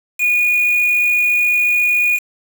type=tone with quantisation; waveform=sine; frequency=2453 Hz; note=D#7; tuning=25 cents flat; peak=-12 dBFS; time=0.18-2.2 s; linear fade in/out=50 ms; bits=4; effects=none